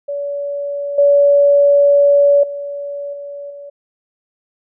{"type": "tone with level steps", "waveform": "sine", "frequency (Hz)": 570, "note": "C#5", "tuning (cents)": 48, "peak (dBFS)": [-19, -7, -22, -26, -30], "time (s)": [0.08, 3.7], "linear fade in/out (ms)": 10, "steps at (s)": [0.98, 2.43, 3.13, 3.5], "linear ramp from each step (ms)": 5, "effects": []}